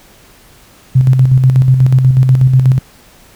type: tone with tremolo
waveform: sine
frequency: 129.9 Hz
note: C3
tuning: 12 cents flat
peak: -3 dBFS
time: 0.95-2.79 s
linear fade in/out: 10 ms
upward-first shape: square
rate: 8.2 Hz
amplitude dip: 45%
effects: pink hiss -43 dBFS RMS until 3.35 s